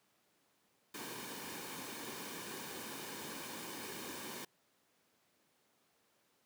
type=noise with comb filter; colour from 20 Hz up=pink; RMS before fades=-45 dBFS; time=0.94-4.45 s; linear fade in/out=5 ms; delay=1.5 ms; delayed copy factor=-0.5; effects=pink hiss -74 dBFS RMS until 6.45 s + high-pass 200 Hz 12 dB/octave